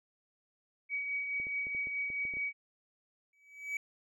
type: tone with tremolo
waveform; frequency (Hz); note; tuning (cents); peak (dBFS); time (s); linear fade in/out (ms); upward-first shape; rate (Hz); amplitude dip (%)
sine; 2264; C#7; +36; -31; 0.89-2.53; 50; triangle; 4.7; 45
type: clicks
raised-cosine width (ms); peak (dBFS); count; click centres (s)
2; -37; 9; 1.4 / 1.469 / 1.669 / 1.749 / 1.871 / 2.102 / 2.252 / 2.338 / 2.37
type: tone with exponential growth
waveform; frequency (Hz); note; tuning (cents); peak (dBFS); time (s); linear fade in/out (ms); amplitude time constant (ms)
triangle; 2282; C#7; +50; -29; 3.33-3.77; 2; 94
effects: none